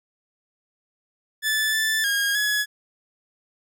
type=tone with pitch steps; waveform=sawtooth; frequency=1744 / 1758 / 1629 / 1691 Hz; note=A6 / A6 / G#6 / G#6; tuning=-16 / -2 / -34 / +31 cents; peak=-17 dBFS; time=1.42-2.66 s; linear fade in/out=50 ms; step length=310 ms; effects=none